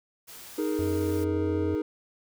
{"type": "noise", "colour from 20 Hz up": "white", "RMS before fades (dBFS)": -45, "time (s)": [0.27, 1.25], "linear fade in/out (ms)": 20}
{"type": "chord", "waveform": "triangle", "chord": "D# suspended fourth", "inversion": "none", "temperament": "equal with one note detuned", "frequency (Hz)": [311.1, 415.3, 468.6], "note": ["D#4", "G#4", "A#4"], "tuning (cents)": [0, 0, 9], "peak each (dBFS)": [-26, -29, -31], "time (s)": [0.58, 1.82], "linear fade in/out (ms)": 5}
{"type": "harmonic tone", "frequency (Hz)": 90.7, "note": "F#2", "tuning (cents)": -34, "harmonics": [1, 3, 5, 7], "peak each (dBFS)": [-30, -43, -47, -47], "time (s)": [0.79, 1.75], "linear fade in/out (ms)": 0}
{"effects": []}